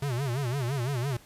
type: tone with vibrato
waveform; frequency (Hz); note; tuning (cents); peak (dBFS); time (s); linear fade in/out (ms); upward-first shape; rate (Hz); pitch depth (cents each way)
square; 130; C3; -11; -28; 0.02-1.17; 5; sine; 5.9; 180
effects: pink hiss -55 dBFS RMS until 1.25 s + resampled to 32000 Hz